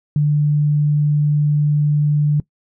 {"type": "tone", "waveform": "sine", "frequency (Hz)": 148.1, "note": "D3", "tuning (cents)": 15, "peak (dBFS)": -12, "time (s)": [0.16, 2.4], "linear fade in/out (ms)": 2, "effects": ["noise-tail reverb RT60 0.1 s tail -20 dB re dry"]}